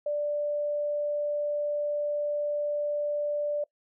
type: tone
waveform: sine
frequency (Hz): 588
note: D5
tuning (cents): +2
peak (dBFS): -26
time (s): 0.06-3.64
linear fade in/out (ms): 5
effects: noise-tail reverb RT60 0.1 s tail -23 dB re dry